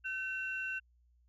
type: tone pair together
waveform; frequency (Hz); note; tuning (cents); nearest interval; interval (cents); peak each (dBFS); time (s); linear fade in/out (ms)
sine; 1529 / 2724; G6 / F7; -44 / -44; minor seventh; 1000; -37 / -38; 0.04-0.8; 20
effects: tanh soft clip ceiling -27 dBFS + added 60 Hz sine -65 dBFS peak until 1.28 s